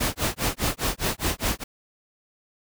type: noise with tremolo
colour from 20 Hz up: pink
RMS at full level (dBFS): -23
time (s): 0-1.64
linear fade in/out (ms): 10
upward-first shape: sine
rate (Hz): 4.9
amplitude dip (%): 100
effects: none